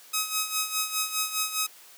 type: tone with tremolo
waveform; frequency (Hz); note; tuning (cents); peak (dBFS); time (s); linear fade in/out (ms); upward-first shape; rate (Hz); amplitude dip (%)
5% pulse; 1271; D#6; +36; -12; 0.13-1.67; 10; sine; 4.9; 70
effects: white hiss -51 dBFS RMS until 1.97 s + high-pass 400 Hz 12 dB/octave